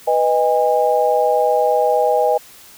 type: chord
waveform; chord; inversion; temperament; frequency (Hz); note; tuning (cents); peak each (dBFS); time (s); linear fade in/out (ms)
sine; G# minor; first; equal with one note detuned; 493.9 / 622.3 / 814; B4 / D#5 / G#5; 0 / 0 / -35; -17; 0.07-2.38; 10
effects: white hiss -43 dBFS RMS until 2.77 s